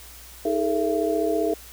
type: tone cluster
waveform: sine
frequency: 316.4 / 414.7 / 449.8 / 670 Hz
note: D#4 / G#4 / A4 / E5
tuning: +29 / -3 / +38 / +28 cents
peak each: -26 dBFS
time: 0.45-1.54 s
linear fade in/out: 5 ms
effects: added 60 Hz sine -47 dBFS peak until 1.72 s + white hiss -45 dBFS RMS until 1.72 s